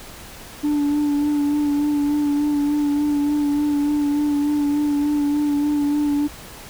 sine tone with vibrato, 292.1 Hz, D4, 9 cents flat, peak -14 dBFS, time 0.63-6.28 s, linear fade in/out 20 ms, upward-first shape sine, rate 3.4 Hz, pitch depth 25 cents each way, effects tanh soft clip ceiling -16 dBFS + pink hiss -39 dBFS RMS until 6.69 s

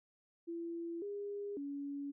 sine tone with pitch steps, 337.2 / 406.3 / 282.7 Hz, E4 / G#4 / C#4, +39 / -38 / +34 cents, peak -39 dBFS, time 0.47-2.12 s, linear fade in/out 20 ms, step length 550 ms, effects none

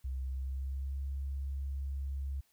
sine tone with pitch glide, 65.41 to 68.5 Hz, C2 to C#2, 0 to -20 cents, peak -34 dBFS, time 0.04-2.41 s, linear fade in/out 10 ms, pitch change +80 cents, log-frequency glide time 0.23-1.01 s, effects white hiss -72 dBFS RMS until 2.52 s

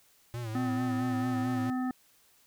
square tone with vibrato, 115.1 Hz, A#2, 22 cents flat, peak -35 dBFS, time 0.34-1.7 s, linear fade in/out 0 ms, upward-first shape sine, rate 4.5 Hz, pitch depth 95 cents each way
harmonic tone, 254.9 Hz, C4, 45 cents flat, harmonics 1 / 3 / 5 / 7, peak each -29 / -39 / -43 / -46 dBFS, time 0.55-1.91 s, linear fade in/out 2 ms
effects white hiss -64 dBFS RMS until 2.46 s

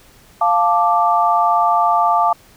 sine chord, D minor, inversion first, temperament equal, 698.5 / 880 / 1174.7 Hz, F5 / A5 / D6, 0 / 0 / 0 cents, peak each -16 / -16 / -16 dBFS, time 0.41-2.33 s, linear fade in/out 5 ms, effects pink hiss -48 dBFS RMS until 2.56 s

